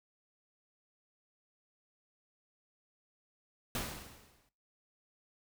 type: noise with exponential decay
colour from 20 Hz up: pink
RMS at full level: -35 dBFS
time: 3.75-4.49 s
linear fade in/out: 1 ms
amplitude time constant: 160 ms
effects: noise-tail reverb RT60 0.3 s tail -17 dB re dry